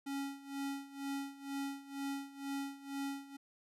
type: tone with tremolo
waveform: square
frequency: 277.2 Hz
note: C#4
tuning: in tune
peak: -37 dBFS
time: 0.06-3.37 s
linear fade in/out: 10 ms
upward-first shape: sine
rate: 2.1 Hz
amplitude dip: 85%
effects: resampled to 32000 Hz